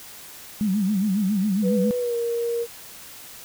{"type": "tone with vibrato", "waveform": "sine", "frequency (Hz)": 200, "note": "G3", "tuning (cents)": 35, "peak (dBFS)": -19, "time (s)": [0.61, 1.91], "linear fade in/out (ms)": 0, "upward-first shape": "sine", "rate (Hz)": 7.3, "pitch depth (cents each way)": 140}
{"type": "tone with pitch glide", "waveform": "sine", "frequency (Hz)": [493.1, 469.2], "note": ["B4", "A#4"], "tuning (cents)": [-3, 11], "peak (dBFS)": -22, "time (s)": [1.62, 2.67], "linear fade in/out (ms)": 50, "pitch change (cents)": -86, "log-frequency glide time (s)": [1.98, 2.16]}
{"effects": ["white hiss -42 dBFS RMS until 3.44 s"]}